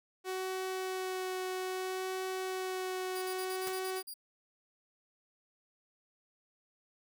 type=tone with vibrato; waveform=sawtooth; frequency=373.4 Hz; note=F#4; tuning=16 cents sharp; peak=-31 dBFS; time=0.24-4.03 s; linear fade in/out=50 ms; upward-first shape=sine; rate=0.62 Hz; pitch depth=10 cents each way
type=tone bursts; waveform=5% pulse; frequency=4806 Hz; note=D8; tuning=39 cents sharp; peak=-35 dBFS; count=9; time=3.15-4.141 s; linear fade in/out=10 ms; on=71 ms; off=44 ms
type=noise with exponential decay; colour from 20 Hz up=white; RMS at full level=-38 dBFS; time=3.67-3.79 s; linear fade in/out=0 ms; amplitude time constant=25 ms
effects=none